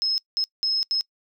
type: tone bursts at uneven times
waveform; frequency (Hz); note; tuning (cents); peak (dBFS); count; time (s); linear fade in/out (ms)
sine; 5170; E8; -34; -20; 4; 0.02-0.18 / 0.37-0.44 / 0.63-0.83 / 0.91-1.01; 0
effects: noise-tail reverb RT60 0.1 s tail -26 dB re dry